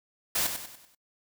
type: noise with echo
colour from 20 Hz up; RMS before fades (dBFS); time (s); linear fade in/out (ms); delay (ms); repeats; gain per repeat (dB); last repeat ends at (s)
white; -27; 0.35-0.47; 5; 96; 5; -7; 0.95
effects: noise-tail reverb RT60 0.1 s tail -24 dB re dry